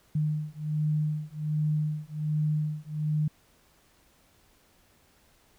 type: beating tone pair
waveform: sine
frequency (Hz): 151.7 / 153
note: D#3 / D#3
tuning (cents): -44 / -29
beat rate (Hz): 1.3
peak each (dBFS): -29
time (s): 0.15-3.28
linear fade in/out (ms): 5
effects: pink hiss -63 dBFS RMS until 5.58 s